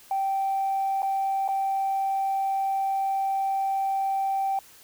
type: tone with dropouts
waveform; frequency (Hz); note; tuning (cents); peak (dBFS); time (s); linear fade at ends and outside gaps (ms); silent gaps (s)
sine; 779; G5; -11; -22; 0.11-4.59; 2; 1.021-1.029 / 1.479-1.487
effects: tanh soft clip ceiling -19 dBFS + white hiss -52 dBFS RMS until 4.83 s